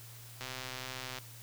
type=click train; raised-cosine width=0.2 ms; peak=-23 dBFS; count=101; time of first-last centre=0.41-1.185 s; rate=129 Hz; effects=added 116 Hz sine -51 dBFS peak until 1.42 s + white hiss -53 dBFS RMS until 1.42 s